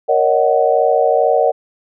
sine chord, D# minor seventh, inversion second, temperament just, 466.7 / 560 / 622.3 / 746.7 Hz, A#4 / C#5 / D#5 / F#5, +2 / +18 / 0 / +16 cents, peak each -16 dBFS, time 0.08-1.52 s, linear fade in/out 20 ms, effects none

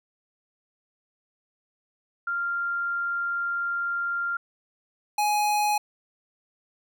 sine / square tone pair in turn, 1392 / 836.1 Hz, F6 / G#5, -6 / +11 cents, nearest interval major sixth, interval 883 cents, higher first, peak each -25 / -22 dBFS, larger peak second, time 2.27-4.37 / 5.18-5.78 s, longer first, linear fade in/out 5 ms, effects none

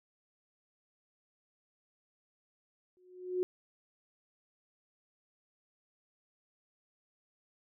sine tone with exponential growth, 364.5 Hz, F#4, 26 cents flat, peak -26 dBFS, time 2.97-3.43 s, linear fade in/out 0 ms, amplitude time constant 100 ms, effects none

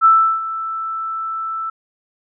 sine tone with ADSR envelope, 1323 Hz, E6, 6 cents sharp, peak -6 dBFS, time 0.01-1.7 s, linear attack 40 ms, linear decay 350 ms, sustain -15 dB, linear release 6 ms, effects none

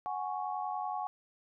sine chord, F# suspended second, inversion none, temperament equal, 740 / 830.6 / 1108.7 Hz, F#5 / G#5 / C#6, 0 / 0 / 0 cents, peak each -37 / -37 / -40 dBFS, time 0.06-1.07 s, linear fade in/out 0 ms, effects none

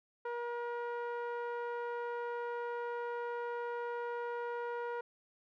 sawtooth tone with low-pass filter, 476.8 Hz, A#4, 39 cents sharp, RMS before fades -39 dBFS, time 0.25-5.01 s, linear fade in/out 5 ms, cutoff 1300 Hz, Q 1.5, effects none

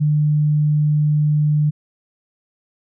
sine tone, 150 Hz, D3, 37 cents sharp, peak -13 dBFS, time 0-1.71 s, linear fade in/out 20 ms, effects none

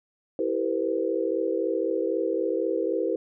sine chord, C dominant seventh, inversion first, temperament equal with one note detuned, 329.6 / 392 / 466.2 / 510.1 Hz, E4 / G4 / Bb4 / C5, 0 / 0 / 0 / -44 cents, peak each -29 dBFS, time 0.39-3.16 s, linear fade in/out 2 ms, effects none

